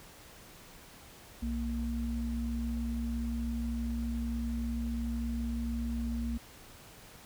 sine tone pair together, 61.6 / 232.6 Hz, B1 / A#3, -4 / -4 cents, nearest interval octave + major seventh, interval 2300 cents, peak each -34 / -34 dBFS, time 1.42-6.38 s, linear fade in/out 10 ms, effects pink hiss -53 dBFS RMS until 7.25 s

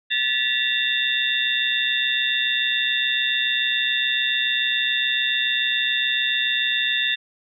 sine tone cluster, 1742 / 1944 / 2734 / 3526 / 3653 Hz, A6 / B6 / F7 / A7 / A#7, -18 / -28 / -37 / +3 / -36 cents, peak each -25 / -29 / -26 / -25 / -25 dBFS, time 0.1-7.16 s, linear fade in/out 20 ms, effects none

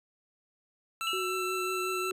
25% pulse tone, 1334 Hz, E6, 20 cents sharp, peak -28 dBFS, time 1.01-2.11 s, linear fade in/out 0 ms
sine tone with exponential decay, 2877 Hz, F#7, 49 cents flat, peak -28 dBFS, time 1.07-1.45 s, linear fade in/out 1 ms, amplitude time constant 82 ms
sine tone with vibrato, 370 Hz, F#4, in tune, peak -33 dBFS, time 1.13-2.12 s, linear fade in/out 2 ms, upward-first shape triangle, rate 5.5 Hz, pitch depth 26 cents each way
effects resampled to 32000 Hz

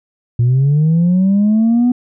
sine linear sweep, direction up, 116.54 to 249.2 Hz, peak -7 dBFS, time 0.39-1.92 s, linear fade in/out 5 ms, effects tanh soft clip ceiling -7 dBFS

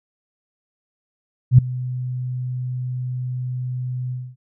sine tone with ADSR envelope, 126.1 Hz, B2, 36 cents sharp, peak -3 dBFS, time 1.51-4.36 s, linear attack 74 ms, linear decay 5 ms, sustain -20 dB, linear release 250 ms, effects none

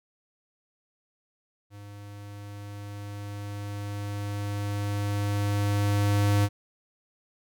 square tone with level ramp, 102.1 Hz, G#2, 29 cents flat, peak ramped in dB -43 to -20 dBFS, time 1.7-6.49 s, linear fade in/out 50 ms, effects none

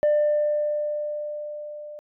sine tone with level ramp, 596 Hz, D5, 25 cents sharp, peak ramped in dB -14 to -36 dBFS, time 0.03-1.99 s, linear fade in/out 0 ms, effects tanh soft clip ceiling -15 dBFS

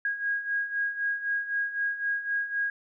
sine beating tone pair, 1637 / 1640.9 Hz, G#6 / G#6, -25 / -21 cents, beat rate 3.9 Hz, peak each -33 / -28 dBFS, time 0.05-2.7 s, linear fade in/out 2 ms, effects none

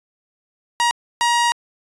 sawtooth tone bursts at uneven times, 949 Hz, A#5, 31 cents sharp, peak -11 dBFS, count 2, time 0.8-0.91 / 1.21-1.52 s, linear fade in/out 0 ms, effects resampled to 22050 Hz

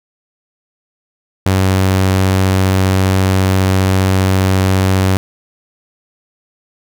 sawtooth tone, 94.8 Hz, F#2, 43 cents sharp, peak -6 dBFS, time 1.46-5.17 s, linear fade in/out 0 ms, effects none

